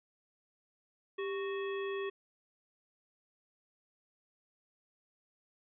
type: harmonic tone with a mistuned harmonic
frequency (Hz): 370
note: F#4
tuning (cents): 0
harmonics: 1 / 3 / 5 / 7 / 9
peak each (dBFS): -35 / -45 / -46 / -49 / -52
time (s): 1.18-2.1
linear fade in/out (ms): 10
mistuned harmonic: 1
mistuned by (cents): +110
effects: none